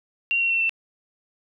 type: tone with pitch steps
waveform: sine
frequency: 2758 / 2733 / 2707 / 2683 Hz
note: F7 / F7 / E7 / E7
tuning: -22 / -38 / +45 / +30 cents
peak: -19 dBFS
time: 0.31-0.694 s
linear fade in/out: 0 ms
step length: 96 ms
effects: none